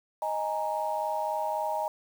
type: chord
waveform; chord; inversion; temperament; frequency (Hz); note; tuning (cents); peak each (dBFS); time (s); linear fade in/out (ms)
sine; D# suspended fourth; none; just; 622.3 / 829.7 / 933.4; D#5 / G#5 / A#5; 0 / -2 / +2; -32; 0.22-1.88; 2
effects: 8-bit